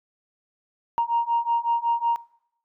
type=beating tone pair; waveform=sine; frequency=932.3 / 937.7 Hz; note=A#5 / A#5; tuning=0 / +10 cents; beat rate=5.4 Hz; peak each=-23 dBFS; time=0.98-2.16 s; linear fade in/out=0 ms; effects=noise-tail reverb RT60 0.8 s tail -21 dB re dry + tanh soft clip ceiling -14 dBFS